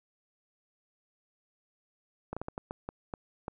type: slowing click train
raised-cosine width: 1 ms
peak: -22 dBFS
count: 9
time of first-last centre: 2.33-3.481 s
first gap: 36 ms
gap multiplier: 1.38
effects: none